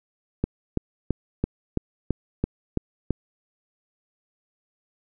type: click train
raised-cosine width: 3 ms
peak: -9 dBFS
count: 9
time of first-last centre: 0.44-3.107 s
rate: 3 Hz
effects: none